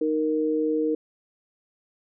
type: tone pair together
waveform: sine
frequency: 309.7 / 466.2 Hz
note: D#4 / A#4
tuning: -8 / 0 cents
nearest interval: perfect fifth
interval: 708 cents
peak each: -24 dBFS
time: 0.01-0.95 s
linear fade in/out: 5 ms
effects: none